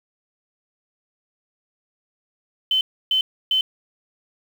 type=tone bursts; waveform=sine; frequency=3060 Hz; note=G7; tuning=42 cents flat; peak=-16 dBFS; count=3; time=2.71-3.61 s; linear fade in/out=2 ms; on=100 ms; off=300 ms; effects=7-bit